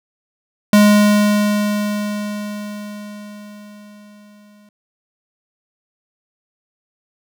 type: tone with exponential decay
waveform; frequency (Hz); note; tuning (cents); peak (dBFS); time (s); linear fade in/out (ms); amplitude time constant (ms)
square; 207.7; G#3; 0; -7; 0.73-4.69; 2; 860
effects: none